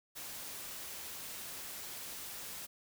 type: noise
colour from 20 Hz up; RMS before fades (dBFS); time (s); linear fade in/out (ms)
white; -45; 0.15-2.67; 20
effects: none